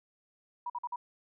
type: tone bursts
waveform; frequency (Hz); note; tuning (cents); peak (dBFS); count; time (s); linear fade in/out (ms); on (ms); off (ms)
sine; 968; B5; -35; -33; 4; 0.66-0.96; 5; 39; 48
effects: none